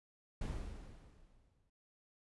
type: noise with exponential decay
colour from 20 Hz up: brown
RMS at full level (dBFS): -38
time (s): 0.41-1.7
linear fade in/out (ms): 5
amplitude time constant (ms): 280
effects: noise-tail reverb RT60 0.6 s tail -26 dB re dry + resampled to 24000 Hz